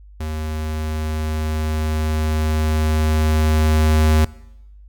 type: tone with level ramp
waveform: square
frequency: 77.78 Hz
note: D#2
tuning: in tune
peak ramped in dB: -24 to -12 dBFS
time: 0.2-4.25 s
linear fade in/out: 5 ms
effects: noise-tail reverb RT60 0.9 s tail -21 dB re dry + added 50 Hz sine -40 dBFS peak until 4.88 s